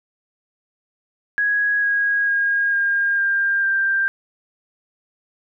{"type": "tone with pitch steps", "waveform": "sine", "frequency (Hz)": [1661.2, 1645, 1628.9, 1613, 1597.2, 1581.6], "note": ["G#6", "G#6", "G#6", "G6", "G6", "G6"], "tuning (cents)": [0, -17, -34, 49, 32, 15], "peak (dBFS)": -16, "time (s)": [1.38, 4.08], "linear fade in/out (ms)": 0, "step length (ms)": 450, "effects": []}